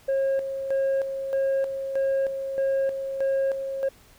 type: tone with tremolo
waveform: sine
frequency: 541 Hz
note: C#5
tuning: 42 cents flat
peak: -18 dBFS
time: 0.08-3.89 s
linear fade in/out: 10 ms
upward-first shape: square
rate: 1.6 Hz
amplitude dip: 65%
effects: tanh soft clip ceiling -20 dBFS + pink hiss -55 dBFS RMS until 4.18 s